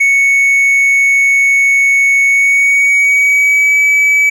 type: tone with pitch glide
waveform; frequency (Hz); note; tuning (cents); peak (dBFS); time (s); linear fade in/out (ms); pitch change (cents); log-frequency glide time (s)
triangle; 2217 to 2289; C#7 to D7; 0 to -45; -5; 0-4.3; 10; +55; 2.26-3.79
effects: none